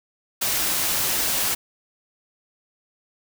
white noise, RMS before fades -23 dBFS, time 0.41-1.55 s, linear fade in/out 10 ms, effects none

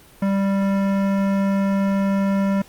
sine tone with hard clipping, 196.4 Hz, G3, 4 cents sharp, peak -19 dBFS, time 0.22-2.62 s, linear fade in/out 5 ms, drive 16 dB, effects pink hiss -48 dBFS RMS until 2.68 s + Opus 32 kbps

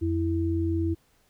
sine tone pair together, 87.31 / 329.6 Hz, F2 / E4, 0 / 0 cents, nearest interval octave + major seventh, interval 2300 cents, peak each -26 dBFS, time 0.01-0.95 s, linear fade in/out 20 ms, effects pink hiss -65 dBFS RMS until 1.29 s

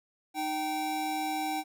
square tone pair together, 308.4 / 775.9 Hz, D#4 / G5, -15 / -18 cents, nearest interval octave + major third, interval 1597 cents, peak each -36 / -32 dBFS, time 0.34-1.64 s, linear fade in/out 50 ms, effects 11-bit

